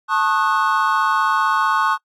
triangle chord, D# half-diminished seventh, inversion second, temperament equal with one note detuned, 880 / 1089.1 / 1244.5 / 1480 Hz, A5 / C#6 / D#6 / F#6, 0 / -31 / 0 / 0 cents, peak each -20 / -17 / -20 / -20 dBFS, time 0.08-1.98 s, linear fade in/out 50 ms, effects noise-tail reverb RT60 0.1 s tail -25 dB re dry + AAC 64 kbps

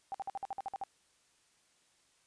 sine tone bursts, 784 Hz, G5, in tune, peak -35 dBFS, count 10, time 0.12-0.837 s, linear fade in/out 0 ms, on 24 ms, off 53 ms, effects white hiss -70 dBFS RMS until 2.26 s + resampled to 22050 Hz

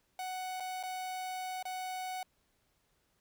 45% pulse tone with dropouts, 743 Hz, F#5, 7 cents sharp, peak -37 dBFS, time 0.19-2.23 s, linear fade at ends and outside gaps 2 ms, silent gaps 0.6-0.604 / 0.829-0.835 / 1.627-1.653 s, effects pink hiss -75 dBFS RMS until 3.2 s

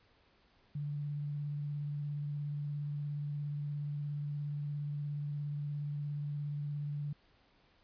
sine tone with vibrato, 145.9 Hz, D3, 11 cents flat, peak -35 dBFS, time 0.75-7.13 s, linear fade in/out 5 ms, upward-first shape sine, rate 17 Hz, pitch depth 17 cents each way, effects pink hiss -68 dBFS RMS until 7.83 s + resampled to 11025 Hz

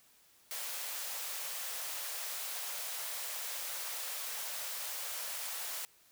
white high-pass noise, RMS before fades -40 dBFS, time 0.51-5.85 s, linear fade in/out 0 ms, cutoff 480 Hz, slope 48 dB/octave, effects white hiss -65 dBFS RMS until 6.11 s

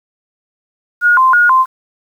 sine tone with vibrato, 1224 Hz, D#6, 29 cents flat, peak -6 dBFS, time 1.01-1.66 s, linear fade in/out 50 ms, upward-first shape square, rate 3.1 Hz, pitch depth 280 cents each way, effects 7-bit

